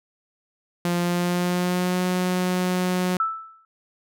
sawtooth tone with pitch glide, 174.4 to 181.91 Hz, F3 to F#3, -2 to -29 cents, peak -17 dBFS, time 0.85-3.17 s, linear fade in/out 2 ms, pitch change +73 cents, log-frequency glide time 0.99-2.02 s
sine tone with exponential decay, 1318.5 Hz, E6, in tune, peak -17 dBFS, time 3.2-3.65 s, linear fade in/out 2 ms, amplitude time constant 96 ms
effects none

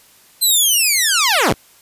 10% pulse linear sweep, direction down, 4146 to 31.12 Hz, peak -4 dBFS, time 0.41-1.54 s, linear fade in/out 20 ms, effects white hiss -49 dBFS RMS until 1.81 s + resampled to 32000 Hz

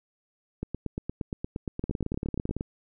two click trains, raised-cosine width 3 ms, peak -17 / -18 dBFS, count 14 / 18, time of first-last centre 1.84-2.566 / 0.63-2.609 s, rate 17.9 / 8.59 Hz, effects none

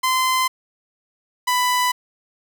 sawtooth tone pair in turn, 1032 / 994.3 Hz, C6 / B5, -24 / +11 cents, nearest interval minor second, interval 65 cents, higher first, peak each -13 dBFS, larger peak neither, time 0.03-0.48 / 1.47-1.92 s, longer neither, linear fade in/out 10 ms, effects none

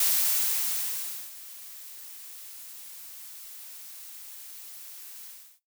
blue noise with ADSR envelope, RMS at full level -23 dBFS, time 0-5.6 s, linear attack 4 ms, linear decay 1300 ms, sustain -21 dB, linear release 330 ms, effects noise-tail reverb RT60 0.2 s tail -18 dB re dry

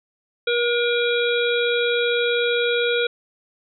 harmonic tone, 477.8 Hz, A#4, 43 cents sharp, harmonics 1 / 3 / 5 / 7 / 8, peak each -20 / -25 / -27 / -28 / -29 dBFS, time 0.47-3.07 s, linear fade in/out 5 ms, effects none

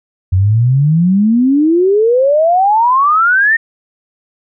sine exponential sweep, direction up, 89.5 to 1864.7 Hz, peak -7 dBFS, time 0.32-3.57 s, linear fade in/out 10 ms, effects none

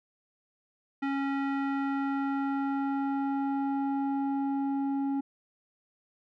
square tone with low-pass filter sweep, 275.5 Hz, C#4, 11 cents flat, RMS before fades -30 dBFS, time 1.02-5.21 s, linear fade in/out 10 ms, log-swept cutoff 2000 to 610 Hz, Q 1.6, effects none

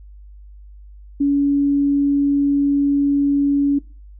sine tone, 282.9 Hz, C#4, 35 cents sharp, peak -13 dBFS, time 1.2-3.79 s, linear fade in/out 10 ms, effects noise-tail reverb RT60 0.3 s tail -20 dB re dry + added 50 Hz sine -38 dBFS peak until 4.19 s

